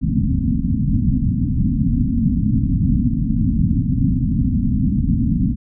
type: low-pass noise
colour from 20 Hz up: white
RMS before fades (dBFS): -17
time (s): 0.01-5.56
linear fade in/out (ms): 50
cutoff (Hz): 270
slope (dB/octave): 96
effects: none